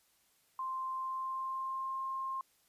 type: tone with pitch glide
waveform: sine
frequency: 1046.5 to 1062.3 Hz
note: C6 to C6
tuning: 0 to +26 cents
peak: -35 dBFS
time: 0.59-2.41 s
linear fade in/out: 2 ms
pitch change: +26 cents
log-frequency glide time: 0.94-2.02 s
effects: white hiss -71 dBFS RMS until 2.68 s + resampled to 32000 Hz